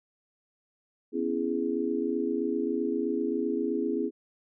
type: chord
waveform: sine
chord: C# minor seventh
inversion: third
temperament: just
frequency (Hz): 249.5 / 277.2 / 332.6 / 415.8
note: B3 / C#4 / E4 / G#4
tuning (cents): +18 / 0 / +16 / +2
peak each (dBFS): -32 / -33 / -31 / -31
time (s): 1.12-4.11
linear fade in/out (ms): 50
effects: none